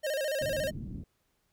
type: tone with vibrato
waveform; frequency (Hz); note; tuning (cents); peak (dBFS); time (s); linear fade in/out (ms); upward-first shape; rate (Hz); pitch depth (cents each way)
square; 576; D5; -34; -30; 0.03-0.71; 20; square; 14; 110
type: low-pass noise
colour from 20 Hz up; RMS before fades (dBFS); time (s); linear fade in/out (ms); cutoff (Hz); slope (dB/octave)
white; -40; 0.41-1.04; 5; 230; 24
effects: pink hiss -75 dBFS RMS until 1.52 s